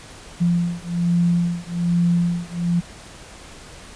sine beating tone pair, 172.3 / 173.5 Hz, F3 / F3, -23 / -11 cents, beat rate 1.2 Hz, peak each -20 dBFS, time 0.4-2.81 s, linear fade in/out 20 ms, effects pink hiss -41 dBFS RMS until 3.95 s + resampled to 22050 Hz

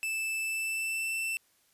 45% pulse tone with pitch glide, 2637 to 2669 Hz, E7 to E7, 0 to +21 cents, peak -30 dBFS, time 0.03-1.37 s, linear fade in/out 0 ms, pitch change +21 cents, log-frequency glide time 0.41-1.14 s, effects white hiss -68 dBFS RMS until 1.73 s + resampled to 32000 Hz

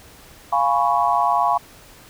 sine chord, C# dominant seventh, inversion first, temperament equal, 698.5 / 830.6 / 987.8 / 1108.7 Hz, E#5 / G#5 / B5 / C#6, 0 / 0 / 0 / 0 cents, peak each -21 dBFS, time 0.52-1.58 s, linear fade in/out 10 ms, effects pink hiss -46 dBFS RMS until 2.09 s

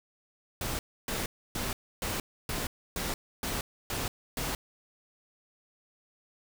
pink noise bursts, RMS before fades -33 dBFS, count 9, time 0.61-4.55 s, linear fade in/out 2 ms, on 180 ms, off 290 ms, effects none

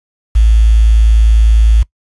sine tone with quantisation, 55 Hz, A1, in tune, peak -4 dBFS, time 0.35-1.83 s, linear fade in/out 10 ms, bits 5, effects noise-tail reverb RT60 0.1 s tail -22 dB re dry + resampled to 24000 Hz

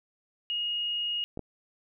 sine tone, 2870 Hz, F7, 47 cents sharp, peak -28 dBFS, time 0.5-1.24 s, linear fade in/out 0 ms
clicks, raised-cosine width 2 ms, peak -23 dBFS, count 2, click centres 1.374 / 1.393 s
effects none

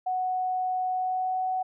sine tone with pitch glide, 740 to 746.4 Hz, F#5 to F#5, 0 to +15 cents, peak -25 dBFS, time 0.06-1.63 s, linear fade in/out 10 ms, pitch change +15 cents, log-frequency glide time 0.91-1.45 s, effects none

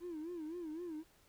triangle tone with vibrato, 329.6 Hz, E4, in tune, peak -38 dBFS, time 0-1.04 s, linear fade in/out 50 ms, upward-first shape sine, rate 3.9 Hz, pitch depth 140 cents each way, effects tanh soft clip ceiling -37 dBFS + pink hiss -68 dBFS RMS until 1.28 s

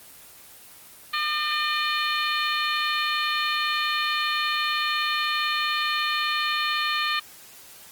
harmonic tone, 604 Hz, D5, 48 cents sharp, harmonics 2 / 3 / 4 / 5 / 6 / 7, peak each -27 / -29 / -30 / -31 / -32 / -32 dBFS, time 1.13-7.2 s, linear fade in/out 10 ms, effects white hiss -47 dBFS RMS until 7.91 s + Opus 24 kbps

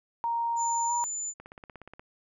sine tone with pitch glide, 932.3 to 953 Hz, A#5 to A#5, 0 to +38 cents, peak -26 dBFS, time 0.24-1.04 s, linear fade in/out 0 ms, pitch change +38 cents, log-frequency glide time 0.87-0.92 s
sine tone, 7040 Hz, A8, in tune, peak -31 dBFS, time 0.56-1.34 s, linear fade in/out 50 ms
click train, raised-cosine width 0.5 ms, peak -30 dBFS, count 11, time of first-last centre 1.4-1.995 s, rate 16.8 Hz
effects none

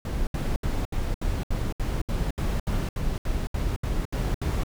brown noise bursts, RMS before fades -26 dBFS, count 16, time 0.05-4.635 s, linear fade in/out 2 ms, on 220 ms, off 71 ms, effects none

